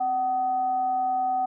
sine tone with frequency modulation, 755 Hz, F#5, 35 cents sharp, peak -22 dBFS, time 0-1.46 s, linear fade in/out 10 ms, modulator 493 Hz, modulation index 0.22, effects none

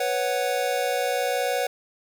square chord, B suspended second, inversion none, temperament equal, 493.9 / 554.4 / 740 Hz, B4 / C#5 / F#5, 0 / 0 / 0 cents, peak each -28 dBFS, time 0-1.67 s, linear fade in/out 5 ms, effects 10-bit

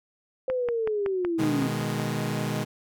sine linear sweep, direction down, 523.3 to 261.6 Hz, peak -24 dBFS, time 0.48-1.67 s, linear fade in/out 2 ms
click train, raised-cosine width 0.5 ms, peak -18 dBFS, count 9, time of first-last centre 0.5-1.998 s, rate 5.34 Hz
sawtooth chord, G# minor, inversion first, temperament equal with one note detuned, 123.47 / 154.4 / 207.7 Hz, B2 / D#3 / G#3, 0 / -13 / 0 cents, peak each -27 dBFS, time 1.38-2.65 s, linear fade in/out 20 ms
effects none

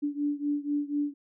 sine beating tone pair, 289.3 / 293.4 Hz, D4 / D4, -26 / -2 cents, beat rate 4.1 Hz, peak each -29 / -31 dBFS, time 0.02-1.14 s, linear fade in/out 20 ms, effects none

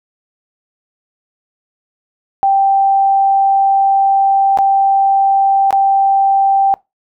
sine tone with dropouts, 784 Hz, G5, in tune, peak -8 dBFS, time 2.43-6.74 s, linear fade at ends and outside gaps 0 ms, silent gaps 4.574-4.587 / 5.707-5.727 s, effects noise-tail reverb RT60 0.2 s tail -22 dB re dry

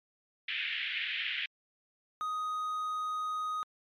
white band-pass noise, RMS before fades -35 dBFS, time 0.48-1.46 s, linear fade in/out 5 ms, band 1700 to 3300 Hz, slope 48 dB/octave
triangle tone, 1249 Hz, D#6, 6 cents sharp, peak -30 dBFS, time 2.21-3.63 s, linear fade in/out 0 ms
effects MP3 64 kbps

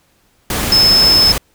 sine tone in noise, 5210 Hz, E8, 21 cents flat, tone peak -7 dBFS, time 0.72-1.32 s, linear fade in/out 2 ms, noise pink, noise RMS -18 dBFS, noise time 0.5-1.38 s, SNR +8 dB, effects pink hiss -56 dBFS RMS until 1.54 s

